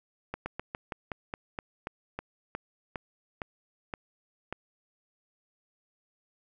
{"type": "slowing click train", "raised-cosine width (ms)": 0.5, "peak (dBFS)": -19, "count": 15, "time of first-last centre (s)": [0.34, 4.526], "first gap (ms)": 120, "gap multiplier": 1.13, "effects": []}